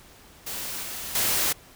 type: noise with level steps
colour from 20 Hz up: white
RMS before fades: -33 / -35 / -24 dBFS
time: 0.46-1.53 s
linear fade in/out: 10 ms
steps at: 0.83 / 1.15 s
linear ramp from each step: 2 ms
effects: pink hiss -51 dBFS RMS until 1.75 s